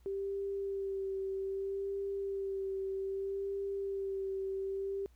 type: tone with vibrato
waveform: sine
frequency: 390.7 Hz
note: G4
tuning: 6 cents flat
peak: -34 dBFS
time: 0.06-5.06 s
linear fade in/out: 0 ms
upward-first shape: sine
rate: 0.63 Hz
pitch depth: 21 cents each way
effects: added 60 Hz sine -59 dBFS peak until 5.15 s + pink hiss -73 dBFS RMS until 5.15 s